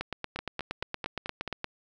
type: two click trains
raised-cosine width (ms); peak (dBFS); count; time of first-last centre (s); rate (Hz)
0.3; -16 / -18; 15 / 6; 0.01-1.644 / 0.39-1.477; 8.57 / 4.6
effects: none